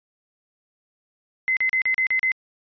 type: tone bursts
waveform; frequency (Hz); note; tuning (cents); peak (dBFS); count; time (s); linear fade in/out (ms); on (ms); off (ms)
sine; 2053; C7; -33; -18; 7; 1.48-2.318; 0; 88; 37
effects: resampled to 11025 Hz